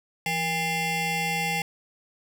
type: ring-modulated tone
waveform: 25% pulse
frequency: 641 Hz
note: E5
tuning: 49 cents flat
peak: -18 dBFS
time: 0.26-1.62 s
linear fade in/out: 2 ms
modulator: 1450 Hz
effects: none